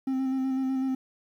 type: tone with vibrato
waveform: triangle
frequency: 263.6 Hz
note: C4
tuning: 13 cents sharp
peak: -23 dBFS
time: 0.07-0.95 s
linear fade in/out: 5 ms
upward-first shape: square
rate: 8 Hz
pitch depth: 16 cents each way
effects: 10-bit